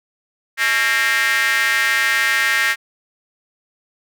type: tone with high-pass filter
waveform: square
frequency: 123.47 Hz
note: B2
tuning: in tune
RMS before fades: -17 dBFS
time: 0.57-2.76 s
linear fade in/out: 50 ms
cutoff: 1800 Hz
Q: 4.7
effects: none